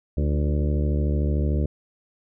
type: harmonic tone with a mistuned harmonic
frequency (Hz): 73.42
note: D2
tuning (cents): 0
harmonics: 1 / 2 / 3 / 4 / 5 / 6 / 7 / 8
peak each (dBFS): -21 / -27 / -31 / -33 / -35 / -37 / -38 / -39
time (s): 0.17-1.66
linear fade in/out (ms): 5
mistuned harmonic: 4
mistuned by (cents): +44
effects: none